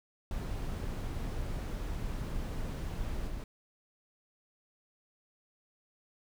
brown noise with level steps, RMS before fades -36 / -39 dBFS, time 0.31-3.44 s, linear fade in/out 2 ms, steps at 3.27 s, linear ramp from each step 10 ms, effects none

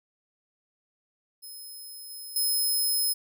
5% pulse tone with level steps, 5140 Hz, E8, 45 cents flat, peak -35 / -33 / -18 dBFS, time 1.42-3.14 s, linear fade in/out 20 ms, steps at 2.1 / 2.36 s, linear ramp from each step 2 ms, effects none

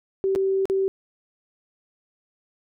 sine tone with dropouts, 385.9 Hz, G4, 27 cents flat, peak -19 dBFS, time 0.24-0.88 s, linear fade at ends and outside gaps 0 ms, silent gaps 0.351-0.359 / 0.655-0.699 s, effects none

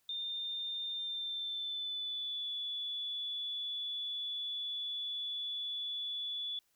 sine tone with pitch glide, 3613 to 3438 Hz, A7 to A7, +45 to -41 cents, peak -36 dBFS, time 0.09-6.59 s, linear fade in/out 2 ms, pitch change -86 cents, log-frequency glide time 0.92-2.51 s, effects white hiss -75 dBFS RMS until 6.75 s

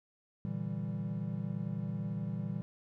triangle chord, E half-diminished seventh, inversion second, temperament equal, 116.54 / 146.83 / 164.81 / 196 Hz, Bb2 / D3 / E3 / G3, 0 / 0 / 0 / 0 cents, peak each -38 / -40 / -37 / -37 dBFS, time 0.45-2.62 s, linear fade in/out 0 ms, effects none

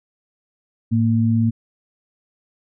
sine tone pair together, 110 / 229.2 Hz, A2 / A#3, 0 / -29 cents, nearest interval octave + minor second, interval 1271 cents, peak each -17 dBFS, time 0.91-1.51 s, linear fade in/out 20 ms, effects none

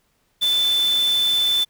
sine tone in noise, 3520 Hz, A7, in tune, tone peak -16 dBFS, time 0.41-1.65 s, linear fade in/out 20 ms, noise white, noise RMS -32 dBFS, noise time 0.41-1.65 s, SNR +13 dB, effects pink hiss -66 dBFS RMS until 1.69 s

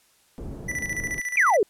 pink low-pass noise, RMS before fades -36 dBFS, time 0.38-1.2 s, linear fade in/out 0 ms, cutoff 430 Hz, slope 12 dB/octave
square tone with tremolo, 1975.5 Hz, B6, in tune, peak -26 dBFS, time 0.68-1.57 s, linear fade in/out 10 ms, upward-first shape square, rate 14 Hz, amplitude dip 65%
sine exponential sweep, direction down, 2505 to 370 Hz, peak -16 dBFS, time 1.37-1.63 s, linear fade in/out 2 ms
effects white hiss -61 dBFS RMS until 1.69 s + low-pass 12000 Hz 12 dB/octave

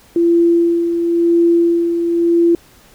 sine tone with tremolo, 339.9 Hz, F4, 47 cents flat, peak -8 dBFS, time 0.16-2.55 s, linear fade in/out 2 ms, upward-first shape sine, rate 0.96 Hz, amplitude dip 50%, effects pink hiss -47 dBFS RMS until 2.94 s

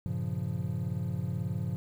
triangle chord, G half-diminished seventh, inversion none, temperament equal, 98 / 116.54 / 138.59 / 174.61 Hz, G2 / Bb2 / Db3 / F3, 0 / 0 / 0 / 0 cents, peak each -34 dBFS, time 0.06-1.76 s, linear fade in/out 0 ms, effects 10-bit

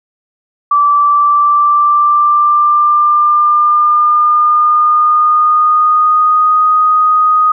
sine tone with pitch glide, 1162 to 1245.4 Hz, D6 to D#6, -19 to +1 cents, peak -6 dBFS, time 0.71-7.52 s, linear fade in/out 5 ms, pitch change +120 cents, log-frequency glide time 0.92-6.66 s, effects none

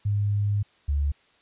sine tone pair in turn, 102.5 / 71.62 Hz, G#2 / D2, -22 / -43 cents, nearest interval tritone, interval 621 cents, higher first, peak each -21 dBFS, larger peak neither, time 0.05-0.63 / 0.88-1.12 s, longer first, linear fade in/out 10 ms, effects white hiss -61 dBFS RMS until 1.41 s + resampled to 8000 Hz

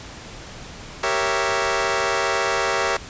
15% pulse chord, G diminished seventh, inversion none, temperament equal, 392 / 466.2 / 554.4 / 659.3 Hz, G4 / Bb4 / Db5 / Fb5, 0 / 0 / 0 / 0 cents, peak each -19 dBFS, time 1.03-2.97 s, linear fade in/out 5 ms, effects pink hiss -38 dBFS RMS until 3.09 s + resampled to 16000 Hz

